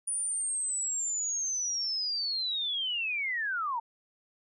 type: linear sweep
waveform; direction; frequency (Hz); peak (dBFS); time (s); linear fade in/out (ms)
sine; down; 9540 to 886; -29; 0.07-3.8; 10
effects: none